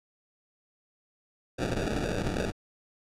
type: noise with sample-and-hold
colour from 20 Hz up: blue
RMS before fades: -30 dBFS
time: 1.58-2.52 s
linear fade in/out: 20 ms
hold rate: 1050 Hz
effects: low-pass 8000 Hz 12 dB/octave